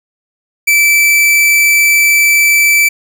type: tone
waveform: 45% pulse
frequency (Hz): 2321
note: D7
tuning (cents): -21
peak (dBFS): -6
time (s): 0.67-2.89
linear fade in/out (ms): 10
effects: none